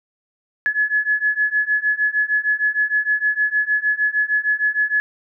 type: beating tone pair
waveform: sine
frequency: 1700 / 1706.5 Hz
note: G#6 / G#6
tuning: +40 / +47 cents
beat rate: 6.5 Hz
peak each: -20 / -19 dBFS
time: 0.66-5 s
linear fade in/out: 0 ms
effects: none